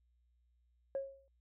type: tone with exponential decay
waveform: sine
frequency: 545 Hz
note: C#5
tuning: 29 cents flat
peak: -31 dBFS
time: 0.95-1.28 s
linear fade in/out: 1 ms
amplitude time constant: 70 ms
effects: tanh soft clip ceiling -30 dBFS + added 60 Hz sine -70 dBFS peak until 1.4 s